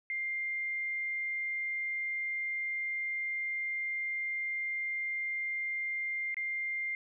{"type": "tone with dropouts", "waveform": "sine", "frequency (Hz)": 2100, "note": "C7", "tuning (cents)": 6, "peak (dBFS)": -32, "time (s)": [0.1, 6.95], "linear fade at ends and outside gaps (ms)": 1, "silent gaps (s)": [6.344, 6.368], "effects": []}